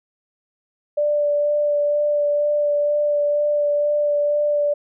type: tone with vibrato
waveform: sine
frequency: 587.3 Hz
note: D5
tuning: in tune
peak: -16 dBFS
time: 0.97-4.74 s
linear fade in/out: 10 ms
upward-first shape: sine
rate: 2.1 Hz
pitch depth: 12 cents each way
effects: none